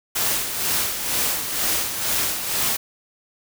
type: noise with tremolo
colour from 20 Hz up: white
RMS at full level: -21 dBFS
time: 0.15-2.77 s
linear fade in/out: 10 ms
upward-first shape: sine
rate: 2.1 Hz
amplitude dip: 55%
effects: none